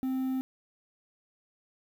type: tone with quantisation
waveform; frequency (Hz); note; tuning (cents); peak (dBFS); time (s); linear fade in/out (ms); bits
triangle; 261.2; C4; -3; -26; 0.03-0.41; 0; 9
effects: none